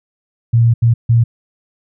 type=tone bursts at uneven times; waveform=sine; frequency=116.54 Hz; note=A#2; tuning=in tune; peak=-7 dBFS; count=3; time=0.53-0.74 / 0.82-0.94 / 1.09-1.24 s; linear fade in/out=10 ms; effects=none